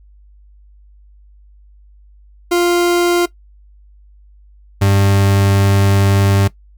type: tone pair in turn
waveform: 40% pulse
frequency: 349.2 / 98.79 Hz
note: F4 / G2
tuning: 0 / +14 cents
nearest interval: octave + minor seventh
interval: 2186 cents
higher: first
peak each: -10 / -9 dBFS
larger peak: second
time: 2.51-3.26 / 4.81-6.48 s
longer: second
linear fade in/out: 10 ms
effects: noise-tail reverb RT60 0.1 s tail -18 dB re dry + added 50 Hz sine -42 dBFS peak until 6.77 s